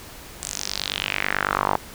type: tone with band-pass filter sweep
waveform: sawtooth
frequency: 49.14 Hz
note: G1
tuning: 5 cents sharp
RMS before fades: -26 dBFS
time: 0.42-1.76 s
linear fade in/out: 0 ms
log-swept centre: 8200 to 870 Hz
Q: 3.3
effects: pink hiss -41 dBFS RMS until 1.94 s